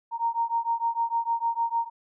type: beating tone pair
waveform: sine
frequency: 924 / 930.6 Hz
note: A#5 / A#5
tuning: -16 / -3 cents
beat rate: 6.6 Hz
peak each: -27 dBFS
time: 0.11-1.9 s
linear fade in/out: 50 ms
effects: none

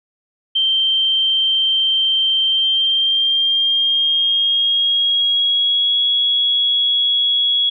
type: tone with pitch glide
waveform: sine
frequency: 3136 to 3342 Hz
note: G7 to G#7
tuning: 0 to +10 cents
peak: -13 dBFS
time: 0.55-7.7 s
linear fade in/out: 10 ms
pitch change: +110 cents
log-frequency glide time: 2.45-5.99 s
effects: none

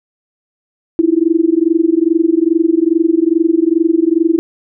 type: tone with amplitude modulation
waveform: sine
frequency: 329.6 Hz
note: E4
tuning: in tune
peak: -5 dBFS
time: 0.99-4.39 s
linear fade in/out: 0 ms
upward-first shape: sine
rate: 22.4 Hz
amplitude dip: 95%
effects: none

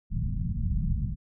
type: low-pass noise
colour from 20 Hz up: pink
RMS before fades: -28 dBFS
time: 0.1-1.16 s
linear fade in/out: 50 ms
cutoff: 200 Hz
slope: 48 dB/octave
effects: none

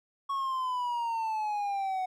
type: exponential sweep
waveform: triangle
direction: down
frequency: 1110 to 740 Hz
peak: -27 dBFS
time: 0.29-2.06 s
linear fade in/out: 10 ms
effects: none

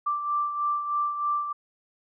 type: beating tone pair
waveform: sine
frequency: 1174.7 / 1177.9 Hz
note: D6 / D6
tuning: 0 / +5 cents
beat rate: 3.2 Hz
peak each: -25 / -33 dBFS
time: 0.06-1.53 s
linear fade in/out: 10 ms
effects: none

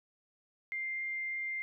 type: tone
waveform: sine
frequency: 2101 Hz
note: C7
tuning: 7 cents sharp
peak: -34 dBFS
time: 0.72-1.62 s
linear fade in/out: 0 ms
effects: none

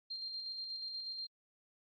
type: tone with tremolo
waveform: sine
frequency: 4186 Hz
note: C8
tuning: in tune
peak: -39 dBFS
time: 0.1-1.27 s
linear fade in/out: 10 ms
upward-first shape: square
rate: 8.3 Hz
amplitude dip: 30%
effects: AAC 32 kbps

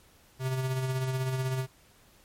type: tone with tremolo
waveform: square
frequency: 130.6 Hz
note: C3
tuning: 3 cents flat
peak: -27 dBFS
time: 0.39-1.67 s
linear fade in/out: 50 ms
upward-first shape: sine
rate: 16 Hz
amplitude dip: 40%
effects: pink hiss -60 dBFS RMS until 2.24 s + MP3 64 kbps

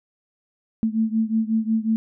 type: beating tone pair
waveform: sine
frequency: 220 / 225.5 Hz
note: A3 / A3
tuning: 0 / +43 cents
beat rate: 5.5 Hz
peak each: -21 / -23 dBFS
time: 0.83-1.96 s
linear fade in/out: 0 ms
effects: none

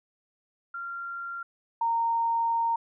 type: tone pair in turn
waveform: sine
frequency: 1383 / 923 Hz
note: F6 / A#5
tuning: -17 / -17 cents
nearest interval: perfect fifth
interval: 700 cents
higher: first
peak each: -33 / -23 dBFS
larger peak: second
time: 0.74-1.43 / 1.81-2.76 s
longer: second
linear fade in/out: 5 ms
effects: none

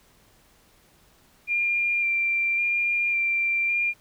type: tone with vibrato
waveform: sine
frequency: 2383 Hz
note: D7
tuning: 25 cents sharp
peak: -21 dBFS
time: 1.47-3.94 s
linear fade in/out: 50 ms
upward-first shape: square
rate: 0.9 Hz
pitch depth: 14 cents each way
effects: pink hiss -59 dBFS RMS until 4 s

